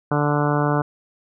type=harmonic tone; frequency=146.83 Hz; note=D3; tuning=in tune; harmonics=1 / 2 / 3 / 4 / 5 / 6 / 7 / 8 / 9 / 10; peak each=-21 / -24 / -26 / -27 / -28 / -29 / -29 / -30 / -31 / -31 dBFS; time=0.11-0.82 s; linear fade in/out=5 ms; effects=none